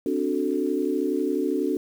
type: chord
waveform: sine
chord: D dominant seventh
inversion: third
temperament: equal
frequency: 261.6 / 293.7 / 370 / 440 Hz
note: C4 / D4 / F#4 / A4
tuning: 0 / 0 / 0 / 0 cents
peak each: -29 / -26 / -27 / -29 dBFS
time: 0.06-1.77 s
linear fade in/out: 2 ms
effects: 8-bit